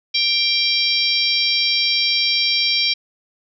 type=harmonic tone with a mistuned harmonic; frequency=784 Hz; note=G5; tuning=in tune; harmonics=3 / 4 / 5 / 6 / 7; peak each=-22 / -22 / -22 / -22 / -22 dBFS; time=0.14-2.94 s; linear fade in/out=10 ms; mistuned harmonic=4; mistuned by=+37 cents; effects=none